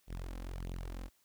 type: tone with flanger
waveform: sawtooth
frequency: 44 Hz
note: F1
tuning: 14 cents sharp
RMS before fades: -42 dBFS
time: 0.07-1.1 s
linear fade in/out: 50 ms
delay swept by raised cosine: 0.28 to 3.88 ms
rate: 1.6 Hz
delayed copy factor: +0.8
effects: white hiss -72 dBFS RMS until 1.24 s